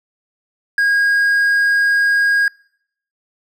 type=tone; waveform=triangle; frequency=1634 Hz; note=G#6; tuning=29 cents flat; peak=-10 dBFS; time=0.78-2.48 s; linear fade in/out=2 ms; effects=noise-tail reverb RT60 0.7 s tail -26 dB re dry